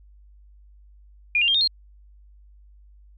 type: tone with pitch steps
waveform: sine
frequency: 2428 / 2789 / 3204 / 3680 / 4227 Hz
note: D#7 / F7 / G7 / A#7 / C8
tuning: -43 / -3 / +37 / -23 / +17 cents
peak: -17 dBFS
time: 1.35-1.675 s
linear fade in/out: 2 ms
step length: 65 ms
effects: added 50 Hz sine -48 dBFS peak until 3.17 s